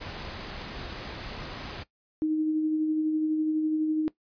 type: noise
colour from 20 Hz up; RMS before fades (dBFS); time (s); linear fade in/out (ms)
pink; -38; 0-1.84; 20
type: tone with tremolo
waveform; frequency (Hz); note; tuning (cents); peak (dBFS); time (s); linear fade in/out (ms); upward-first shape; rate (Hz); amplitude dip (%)
sine; 311.1; D#4; 0; -22; 2.22-4.08; 0; sine; 12; 30
effects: noise-tail reverb RT60 0.1 s tail -18 dB re dry + resampled to 11025 Hz